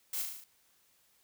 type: noise with echo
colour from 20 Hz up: blue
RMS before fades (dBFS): -36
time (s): 0.13-0.22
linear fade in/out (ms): 5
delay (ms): 37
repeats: 6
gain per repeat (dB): -3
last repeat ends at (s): 0.442
effects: white hiss -69 dBFS RMS until 1.23 s